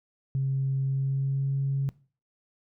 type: tone with pitch glide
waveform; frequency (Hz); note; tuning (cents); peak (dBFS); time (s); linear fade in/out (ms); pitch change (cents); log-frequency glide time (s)
sine; 134.9 to 137.26; C#3 to C#3; -47 to -17; -23; 0.35-1.89; 0; +30; 0.83-1.55
effects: noise-tail reverb RT60 0.4 s tail -21 dB re dry + tanh soft clip ceiling -19 dBFS